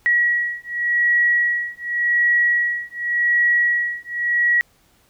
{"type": "beating tone pair", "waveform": "sine", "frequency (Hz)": [1917, 1917.88], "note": ["A#6", "A#6"], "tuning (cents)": [48, 49], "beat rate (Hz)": 0.88, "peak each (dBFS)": -19, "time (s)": [0.06, 4.61], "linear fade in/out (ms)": 0, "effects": ["pink hiss -58 dBFS RMS until 5.09 s"]}